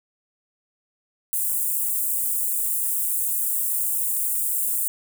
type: high-pass noise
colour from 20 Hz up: white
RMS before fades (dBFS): -24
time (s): 1.33-4.88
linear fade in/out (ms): 0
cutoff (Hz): 8000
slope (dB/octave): 48
effects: none